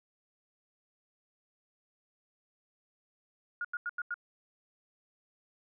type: tone bursts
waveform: sine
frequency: 1430 Hz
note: F6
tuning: 41 cents sharp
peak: -32 dBFS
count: 5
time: 3.61-4.142 s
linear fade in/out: 2 ms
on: 36 ms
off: 88 ms
effects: none